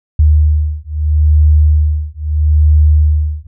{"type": "beating tone pair", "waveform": "sine", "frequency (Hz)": [75.6, 76.37], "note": ["D#2", "D#2"], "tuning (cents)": [-49, -32], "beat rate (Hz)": 0.77, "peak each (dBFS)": -10, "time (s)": [0.19, 3.47], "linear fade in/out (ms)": 5, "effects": []}